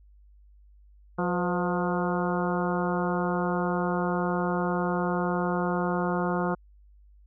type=harmonic tone with a mistuned harmonic; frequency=178.1 Hz; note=F3; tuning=34 cents sharp; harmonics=1 / 2 / 3 / 4 / 5 / 6 / 7 / 8; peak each=-28 / -31 / -33 / -34 / -35 / -36 / -36 / -37 dBFS; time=1.18-6.55 s; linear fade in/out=10 ms; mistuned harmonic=3; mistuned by=-64 cents; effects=added 50 Hz sine -52 dBFS peak until 7.26 s